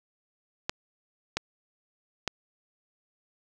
clicks, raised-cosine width 0.2 ms, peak -10 dBFS, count 3, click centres 0.695 / 1.37 / 2.277 s, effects none

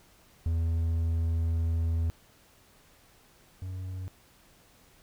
triangle tone pair in turn, 82.41 / 92.81 Hz, E2 / F#2, 0 / +6 cents, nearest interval major second, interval 206 cents, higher second, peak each -23 / -32 dBFS, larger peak first, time 0.46-2.1 / 3.62-4.08 s, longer first, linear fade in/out 0 ms, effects pink hiss -60 dBFS RMS until 5.02 s

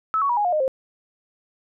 sine tone with pitch steps, 1300 / 1118.7 / 962.7 / 828.5 / 712.9 / 613.5 / 528 Hz, E6 / C#6 / B5 / G#5 / F5 / D#5 / C5, -24 / +15 / -45 / -4 / +35 / -25 / +16 cents, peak -18 dBFS, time 0.14-0.679 s, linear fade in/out 0 ms, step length 77 ms, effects none

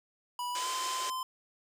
square tone with pitch glide, 980 to 1031.7 Hz, B5 to C6, -14 to -25 cents, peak -34 dBFS, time 0.39-1.23 s, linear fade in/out 2 ms, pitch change +89 cents, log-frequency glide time 0.52-0.69 s
white band-pass noise, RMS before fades -39 dBFS, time 0.55-1.1 s, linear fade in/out 2 ms, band 320 to 8900 Hz, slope 96 dB/octave
effects none

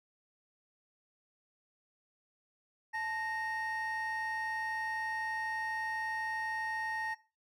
triangle tone pair together, 876 / 1856.2 Hz, A5 / A#6, -8 / -8 cents, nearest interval octave + minor second, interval 1300 cents, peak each -35 / -34 dBFS, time 2.93-7.15 s, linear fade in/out 20 ms, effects noise-tail reverb RT60 0.3 s tail -17 dB re dry + tanh soft clip ceiling -27 dBFS

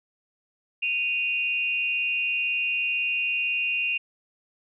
sine tone pair together, 2489 / 2771 Hz, D#7 / F7, 0 / -14 cents, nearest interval major second, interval 186 cents, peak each -26 dBFS, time 0.82-3.98 s, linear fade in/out 10 ms, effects none

